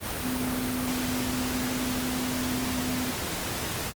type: tone in noise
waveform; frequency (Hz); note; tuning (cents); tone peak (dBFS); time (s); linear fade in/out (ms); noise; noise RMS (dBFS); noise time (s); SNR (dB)
sine; 252.8; B3; +41; -29; 0.2-3.14; 50; pink; -31; 0-3.93; -1
effects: high-pass 60 Hz 12 dB/octave + Opus 32 kbps